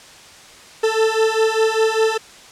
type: beating tone pair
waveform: 40% pulse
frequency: 440 / 445 Hz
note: A4 / A4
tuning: 0 / +20 cents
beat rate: 5 Hz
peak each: -17 dBFS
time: 0.83-2.18 s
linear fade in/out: 10 ms
effects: white hiss -42 dBFS RMS until 2.51 s + low-pass 7000 Hz 12 dB/octave